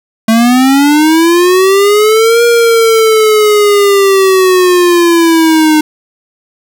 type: linear two-way sweep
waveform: square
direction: up then down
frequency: 220 to 473.6 to 304.9 Hz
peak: -5 dBFS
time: 0.28-5.81 s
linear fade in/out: 5 ms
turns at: 2.44 s
effects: 7-bit